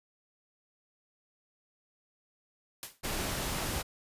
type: noise with exponential decay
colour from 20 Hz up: white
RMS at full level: -37 dBFS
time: 2.83-3.01 s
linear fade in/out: 0 ms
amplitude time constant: 38 ms
type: noise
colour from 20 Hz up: pink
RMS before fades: -34 dBFS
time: 3.03-3.83 s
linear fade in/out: 20 ms
effects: resampled to 32000 Hz